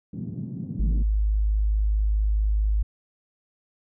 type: band-pass noise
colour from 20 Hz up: white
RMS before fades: -33 dBFS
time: 0.13-1.03 s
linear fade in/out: 5 ms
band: 120 to 200 Hz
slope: 24 dB/octave
type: tone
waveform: sine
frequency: 52.3 Hz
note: G#1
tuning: 13 cents sharp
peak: -19 dBFS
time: 0.79-2.83 s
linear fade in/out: 10 ms
effects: none